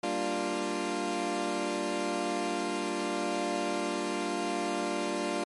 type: chord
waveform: 20% pulse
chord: G minor seventh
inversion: none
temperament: equal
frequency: 196 / 233.1 / 293.7 / 349.2 Hz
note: G3 / Bb3 / D4 / F4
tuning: 0 / 0 / 0 / 0 cents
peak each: -33 / -33 / -30 / -28 dBFS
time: 0.03-5.44 s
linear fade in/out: 5 ms
effects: MP3 48 kbps